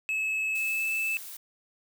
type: tone with pitch glide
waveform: triangle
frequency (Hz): 2590 to 2628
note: E7 to E7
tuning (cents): -31 to -6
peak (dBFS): -25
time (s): 0.09-1.17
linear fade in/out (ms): 0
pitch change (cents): +25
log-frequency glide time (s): 0.51-0.92
type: noise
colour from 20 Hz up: blue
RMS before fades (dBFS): -42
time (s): 0.55-1.37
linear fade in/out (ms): 5
effects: none